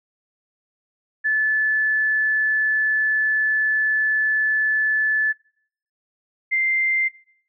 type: tone pair in turn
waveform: sine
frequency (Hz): 1736 / 2090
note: A6 / C7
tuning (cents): -24 / -2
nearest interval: minor third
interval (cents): 322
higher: second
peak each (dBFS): -17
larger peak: neither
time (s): 1.24-5.33 / 6.51-7.09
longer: first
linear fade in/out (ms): 20
effects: noise-tail reverb RT60 0.6 s tail -21 dB re dry